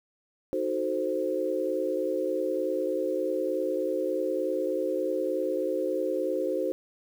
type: chord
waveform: sine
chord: D# diminished seventh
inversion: none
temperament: equal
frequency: 311.1 / 370 / 440 / 523.3 Hz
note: D#4 / F#4 / A4 / C5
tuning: 0 / 0 / 0 / 0 cents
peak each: -33 / -31 / -34 / -29 dBFS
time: 0.53-6.72 s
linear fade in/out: 0 ms
effects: 9-bit